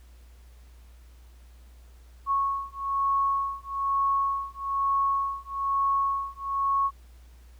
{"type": "beating tone pair", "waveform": "sine", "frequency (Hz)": [1102, 1103.1], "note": ["C#6", "C#6"], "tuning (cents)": [-11, -9], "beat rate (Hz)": 1.1, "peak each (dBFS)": -27, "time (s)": [2.26, 6.91], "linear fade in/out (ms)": 50, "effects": ["added 60 Hz sine -48 dBFS peak until 7.59 s", "pink hiss -62 dBFS RMS until 7.59 s"]}